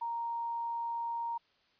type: tone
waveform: sine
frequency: 932.3 Hz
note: A#5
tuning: in tune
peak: -33 dBFS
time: 0.01-1.38 s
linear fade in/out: 10 ms
effects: white hiss -70 dBFS RMS until 1.79 s + resampled to 11025 Hz